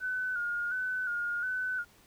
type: tone with vibrato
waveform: sine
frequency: 1465 Hz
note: F#6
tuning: 18 cents flat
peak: -30 dBFS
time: 0-1.85 s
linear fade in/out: 50 ms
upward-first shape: square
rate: 1.4 Hz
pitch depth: 49 cents each way
effects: pink hiss -61 dBFS RMS until 2.06 s